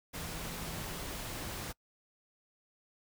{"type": "tone in noise", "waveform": "sine", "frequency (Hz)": 165.7, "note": "E3", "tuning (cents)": 9, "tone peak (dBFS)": -47, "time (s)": [0.16, 0.99], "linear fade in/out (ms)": 20, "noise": "pink", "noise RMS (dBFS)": -41, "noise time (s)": [0.13, 1.73], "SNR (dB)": -9, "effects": ["noise-tail reverb RT60 0.1 s tail -25 dB re dry"]}